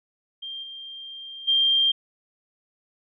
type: tone with level steps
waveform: sine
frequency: 3184 Hz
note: G7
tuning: 26 cents sharp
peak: -32 / -36 / -17 dBFS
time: 0.42-1.92 s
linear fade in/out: 10 ms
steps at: 0.62 / 1.47 s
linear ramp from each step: 20 ms
effects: none